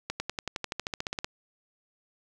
accelerating click train, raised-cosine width 0.2 ms, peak -14 dBFS, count 16, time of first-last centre 0.1-1.245 s, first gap 100 ms, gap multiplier 0.96, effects none

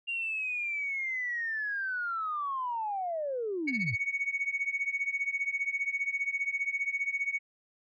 sine linear sweep, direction down, 2794 to 90.8 Hz, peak -30 dBFS, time 0.07-3.96 s, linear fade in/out 20 ms
sine tone with tremolo, 2228 Hz, C#7, 8 cents sharp, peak -24 dBFS, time 3.67-7.39 s, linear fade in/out 10 ms, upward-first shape triangle, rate 15 Hz, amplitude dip 95%
effects tanh soft clip ceiling -23 dBFS

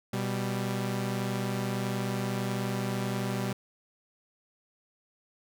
sawtooth tone pair together, 123.47 / 196 Hz, B2 / G3, 0 / 0 cents, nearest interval minor sixth, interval 800 cents, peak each -28 dBFS, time 0.13-3.53 s, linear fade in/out 5 ms, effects none

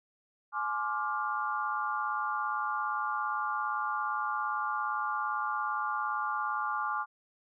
sine chord, D half-diminished seventh, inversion second, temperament just, 845.8 / 1057.2 / 1174.7 / 1409.6 Hz, Ab5 / C6 / D6 / F6, +31 / +18 / 0 / +16 cents, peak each -36 / -38 / -33 / -36 dBFS, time 0.52-7.06 s, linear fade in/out 50 ms, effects none

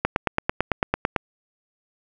click train, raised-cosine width 0.5 ms, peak -4 dBFS, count 11, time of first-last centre 0.05-1.162 s, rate 8.99 Hz, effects none

